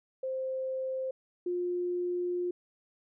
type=tone pair in turn; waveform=sine; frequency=523.3 / 355 Hz; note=C5 / F4; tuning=0 / +28 cents; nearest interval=perfect fifth; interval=672 cents; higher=first; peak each=-31 / -29 dBFS; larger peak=second; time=0.23-1.11 / 1.46-2.51 s; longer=second; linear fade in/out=5 ms; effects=none